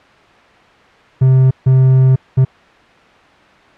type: tone bursts at uneven times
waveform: triangle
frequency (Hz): 130.81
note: C3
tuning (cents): 0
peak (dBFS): -4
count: 3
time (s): 1.21-1.51 / 1.66-2.16 / 2.37-2.45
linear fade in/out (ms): 10
effects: white hiss -44 dBFS RMS until 3.77 s + low-pass 2000 Hz 12 dB/octave